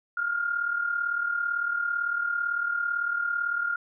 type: tone pair together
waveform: sine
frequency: 1378.1 / 1416 Hz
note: F6 / F6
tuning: -23 / +23 cents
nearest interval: unison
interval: 46 cents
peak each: -32 / -26 dBFS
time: 0.17-3.76 s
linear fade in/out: 5 ms
effects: none